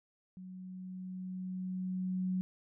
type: tone with level ramp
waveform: sine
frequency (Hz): 185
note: F#3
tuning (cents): 0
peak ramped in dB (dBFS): -45 to -30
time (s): 0.37-2.41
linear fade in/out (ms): 0
effects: none